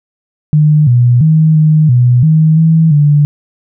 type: tone with pitch steps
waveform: sine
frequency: 151.5 / 122.1 / 157.6 / 154.9 / 123.4 / 157.5 / 161.6 / 146.8 Hz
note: D#3 / B2 / D#3 / D#3 / B2 / D#3 / E3 / D3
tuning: -46 / -19 / +23 / -7 / -1 / +21 / -34 / 0 cents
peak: -4 dBFS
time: 0.53-3.25 s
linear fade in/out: 0 ms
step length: 340 ms
effects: none